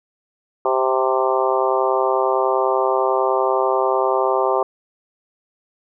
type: harmonic tone with a mistuned harmonic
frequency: 130.81 Hz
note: C3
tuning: in tune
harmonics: 3 / 4 / 5 / 6 / 7 / 8 / 9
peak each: -21 / -22 / -23 / -24 / -24 / -25 / -26 dBFS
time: 0.65-4.63 s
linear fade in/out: 2 ms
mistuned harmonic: 7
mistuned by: -18 cents
effects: none